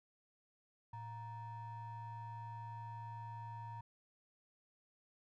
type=ring-modulated tone; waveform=triangle; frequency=411.5 Hz; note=G#4; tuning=16 cents flat; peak=-40 dBFS; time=0.93-3.81 s; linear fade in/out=5 ms; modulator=524 Hz; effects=none